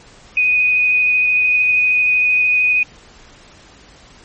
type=tone with vibrato; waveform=sine; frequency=2489 Hz; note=D#7; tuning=in tune; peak=-11 dBFS; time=0.37-2.83 s; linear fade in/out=2 ms; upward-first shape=square; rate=13 Hz; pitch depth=10 cents each way; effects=pink hiss -44 dBFS RMS until 4.24 s + MP3 32 kbps